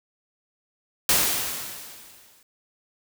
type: noise with exponential decay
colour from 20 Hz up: white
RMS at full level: -18 dBFS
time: 1.09-2.43 s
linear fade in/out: 2 ms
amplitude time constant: 290 ms
effects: none